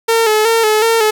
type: tone with vibrato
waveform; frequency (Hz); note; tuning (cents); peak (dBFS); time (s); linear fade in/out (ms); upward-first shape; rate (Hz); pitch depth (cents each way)
sawtooth; 442.4; A4; +9; -6; 0.08-1.11; 10; square; 2.7; 51
effects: none